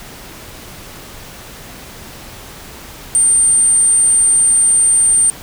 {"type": "tone", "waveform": "sine", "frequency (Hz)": 8870, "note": "C#9", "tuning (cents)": 0, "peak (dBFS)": -8, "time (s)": [3.15, 5.3], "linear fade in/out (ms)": 0, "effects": ["pink hiss -34 dBFS RMS until 5.42 s"]}